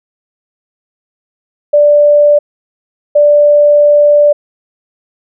sine tone bursts at uneven times, 587.3 Hz, D5, in tune, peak -3 dBFS, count 2, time 1.73-2.39 / 3.15-4.33 s, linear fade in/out 10 ms, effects none

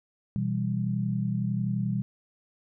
sine chord, E minor, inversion second, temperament equal, 123.47 / 164.81 / 196 Hz, B2 / E3 / G3, 0 / 0 / 0 cents, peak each -29 / -32 / -29 dBFS, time 0.36-2.02 s, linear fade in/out 0 ms, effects none

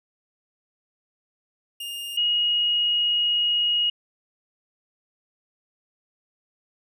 45% pulse / sine tone pair in turn, 2831 / 2884 Hz, F7 / F#7, +23 / -45 cents, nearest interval unison, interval 32 cents, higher second, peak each -31 / -19 dBFS, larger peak second, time 1.8-2.17 / 2.17-3.9 s, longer second, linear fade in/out 5 ms, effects none

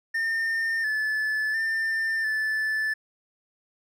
triangle tone with pitch steps, 1813 / 1735 / 1794 / 1748 Hz, A#6 / A6 / A6 / A6, -49 / -25 / +33 / -12 cents, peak -22 dBFS, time 0.14-2.94 s, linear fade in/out 10 ms, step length 700 ms, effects none

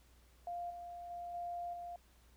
sine tone with level steps, 698.5 Hz, F5, in tune, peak -39 / -45 / -42 / -39 / -43 dBFS, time 0.47-1.96 s, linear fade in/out 2 ms, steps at 0.7 / 1.1 / 1.34 / 1.73 s, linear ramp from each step 5 ms, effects added 60 Hz sine -64 dBFS peak until 2.36 s + pink hiss -69 dBFS RMS until 2.36 s

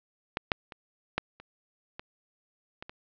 clicks, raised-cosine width 0.3 ms, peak -12 / -7 / -26 / -10 / -30 / -22 / -23 / -25 dBFS, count 8, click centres 0.371 / 0.518 / 0.722 / 1.18 / 1.4 / 1.995 / 2.825 / 2.895 s, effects low-pass 4000 Hz 12 dB/octave

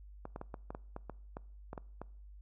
clicks, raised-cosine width 1 ms, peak -28 dBFS, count 12, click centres 0.254 / 0.361 / 0.414 / 0.542 / 0.705 / 0.749 / 0.964 / 1.097 / 1.369 / 1.731 / 1.778 / 2.016 s, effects noise-tail reverb RT60 0.6 s tail -23 dB re dry + added 50 Hz sine -50 dBFS peak until 2.41 s

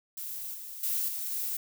violet noise with level steps, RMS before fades -38 / -42 / -30 / -35 / -33 dBFS, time 0.17-1.57 s, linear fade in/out 5 ms, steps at 0.54 / 0.83 / 1.08 / 1.31 s, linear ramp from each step 5 ms, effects none

